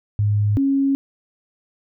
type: tone pair in turn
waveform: sine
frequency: 103.83 / 274.4 Hz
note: G#2 / C#4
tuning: 0 / -17 cents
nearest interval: octave + perfect fourth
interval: 1683 cents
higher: second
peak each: -15 dBFS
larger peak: neither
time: 0.19-0.57 / 0.57-0.95 s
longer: neither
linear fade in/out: 0 ms
effects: none